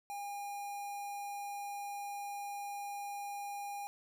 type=tone with notch filter; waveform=square; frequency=810 Hz; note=G#5; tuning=43 cents flat; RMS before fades=-42 dBFS; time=0.1-3.87 s; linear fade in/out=0 ms; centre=3400 Hz; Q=1.4; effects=none